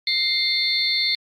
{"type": "tone cluster", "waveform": "sine", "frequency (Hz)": [2102, 3591, 4165, 4422], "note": ["C7", "A7", "C8", "C#8"], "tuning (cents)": [7, 35, -9, -5], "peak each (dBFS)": -24, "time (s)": [0.07, 1.15], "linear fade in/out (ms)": 2, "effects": ["tanh soft clip ceiling -8 dBFS", "Opus 48 kbps"]}